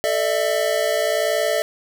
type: chord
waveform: square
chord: A suspended fourth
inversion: none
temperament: equal with one note detuned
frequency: 440 / 598.3 / 659.3 Hz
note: A4 / D5 / E5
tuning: 0 / +32 / 0 cents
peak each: -26 / -22 / -23 dBFS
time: 0.04-1.62 s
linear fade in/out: 0 ms
effects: none